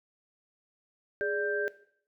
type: tone cluster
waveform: sine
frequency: 414.1 / 585 / 1574 Hz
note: G#4 / D5 / G6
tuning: -5 / -7 / +7 cents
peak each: -31 / -34 / -32 dBFS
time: 1.21-1.68 s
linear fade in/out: 0 ms
effects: noise-tail reverb RT60 0.6 s tail -17 dB re dry